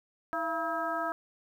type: harmonic tone with a mistuned harmonic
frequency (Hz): 321.9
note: E4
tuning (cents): -41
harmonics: 1 / 2 / 3 / 4 / 5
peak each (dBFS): -40 / -34 / -37 / -34 / -38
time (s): 0.33-1.12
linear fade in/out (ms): 0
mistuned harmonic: 2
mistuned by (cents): +84
effects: 10-bit